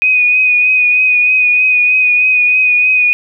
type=tone with vibrato; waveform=sine; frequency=2489 Hz; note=D#7; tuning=in tune; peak=-7 dBFS; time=0.02-3.13 s; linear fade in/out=0 ms; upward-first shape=triangle; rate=3.2 Hz; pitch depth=29 cents each way; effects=none